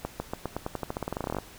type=accelerating click train; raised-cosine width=1 ms; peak=-16 dBFS; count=22; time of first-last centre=0.05-1.386 s; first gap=150 ms; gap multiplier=0.9; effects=pink hiss -49 dBFS RMS until 1.58 s